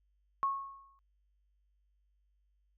sine tone with exponential decay, 1096 Hz, C#6, 20 cents flat, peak -26 dBFS, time 0.43-0.99 s, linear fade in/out 0 ms, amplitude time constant 120 ms, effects added 50 Hz sine -70 dBFS peak until 2.77 s

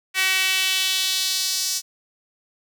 sawtooth tone with high-pass filter sweep, 377.9 Hz, F#4, 37 cents sharp, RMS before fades -22 dBFS, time 0.14-1.82 s, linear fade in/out 50 ms, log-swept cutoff 2100 to 5600 Hz, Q 2.2, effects none

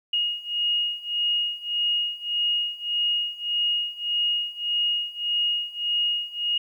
sine beating tone pair, 2868 / 2869.7 Hz, F7 / F7, +45 / +46 cents, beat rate 1.7 Hz, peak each -27 / -25 dBFS, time 0.13-6.58 s, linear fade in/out 5 ms, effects 10-bit

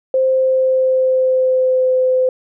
sine tone with pitch glide, 523.3 to 513.1 Hz, C5 to C5, 0 to -34 cents, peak -11 dBFS, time 0.14-2.29 s, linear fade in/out 2 ms, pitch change -34 cents, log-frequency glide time 0.25-1.92 s, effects none

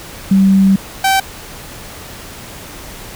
sine / sawtooth tone pair in turn, 193.4 / 773.6 Hz, G3 / G5, -23 / -23 cents, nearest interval 2 octaves, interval 2400 cents, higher second, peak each -6 dBFS, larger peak neither, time 0.31-0.76 / 1.04-1.2 s, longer first, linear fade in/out 5 ms, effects pink hiss -32 dBFS RMS until 3.15 s

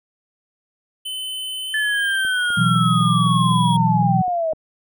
square tone with pitch glide, 3040 to 3334 Hz, F#7 to G#7, +46 to +6 cents, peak -26 dBFS, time 1.05-3.77 s, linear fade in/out 10 ms, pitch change +160 cents, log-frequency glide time 1.63-2.94 s
sine linear sweep, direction down, 1743 to 622.3 Hz, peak -18 dBFS, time 1.74-4.53 s, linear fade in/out 2 ms
click train, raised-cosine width 2 ms, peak -26 dBFS, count 10, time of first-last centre 2.25-4.534 s, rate 3.94 Hz
sine chord, B suspended fourth, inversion none, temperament equal, 123.47 / 164.81 / 185 Hz, B2 / E3 / F#3, 0 / 0 / 0 cents, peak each -20 / -19 / -20 dBFS, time 2.57-4.22 s, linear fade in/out 10 ms
effects none

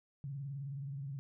sine tone with vibrato, 138.59 Hz, C#3, in tune, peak -39 dBFS, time 0.24-1.19 s, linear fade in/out 0 ms, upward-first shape triangle, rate 19 Hz, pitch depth 120 cents each way, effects none

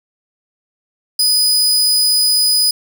sawtooth tone, 4978 Hz, D#8, in tune, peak -8 dBFS, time 1.19-2.71 s, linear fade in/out 5 ms, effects 7-bit

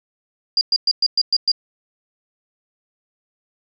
sine tone bursts, 4821 Hz, D8, 45 cents sharp, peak -13 dBFS, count 7, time 0.57-1.517 s, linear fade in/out 2 ms, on 41 ms, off 110 ms, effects none

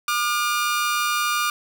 sawtooth tone pair together, 1200 / 1425.6 Hz, D6 / F6, +37 / +35 cents, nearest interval minor third, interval 298 cents, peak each -18 / -22 dBFS, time 0.08-1.5 s, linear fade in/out 2 ms, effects none

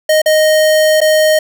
square tone with dropouts, 621 Hz, D#5, 3 cents flat, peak -8 dBFS, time 0.09-1.39 s, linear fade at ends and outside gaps 5 ms, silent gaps 0.218-0.259 / 1.005-1.014 s, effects none

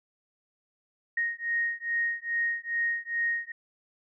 sine beating tone pair, 1864.7 / 1867.1 Hz, A#6 / A#6, 0 / +2 cents, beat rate 2.4 Hz, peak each -30 dBFS, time 1.17-3.52 s, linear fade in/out 5 ms, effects none

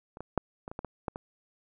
clicks, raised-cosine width 1 ms, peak -30 / -24 / -11 / -25 / -26 / -21 / -22 / -17 / -23 dBFS, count 9, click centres 0.171 / 0.206 / 0.377 / 0.679 / 0.715 / 0.791 / 0.847 / 1.082 / 1.159 s, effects none

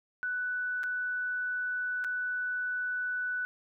sine tone with dropouts, 1488 Hz, F#6, 9 cents sharp, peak -30 dBFS, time 0.23-3.45 s, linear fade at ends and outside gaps 0 ms, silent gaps 0.833-0.838 / 2.041-2.046 s, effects none

